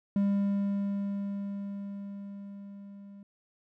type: tone with level ramp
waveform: triangle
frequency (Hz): 200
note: G3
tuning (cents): +35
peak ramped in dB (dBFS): -21 to -44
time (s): 0.16-3.23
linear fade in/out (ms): 2
effects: none